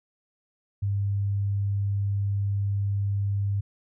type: tone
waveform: sine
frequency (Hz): 100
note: G2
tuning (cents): +35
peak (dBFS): -23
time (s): 0.82-3.61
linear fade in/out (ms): 10
effects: none